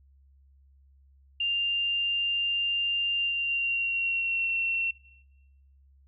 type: tone with pitch glide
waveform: sine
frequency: 2794 to 2716 Hz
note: F7 to F7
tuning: 0 to -49 cents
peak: -25 dBFS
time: 1.4-4.91 s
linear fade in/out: 5 ms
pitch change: -49 cents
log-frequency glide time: 3.14-4.51 s
effects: noise-tail reverb RT60 1.0 s tail -21 dB re dry + added 68 Hz sine -56 dBFS peak until 6.07 s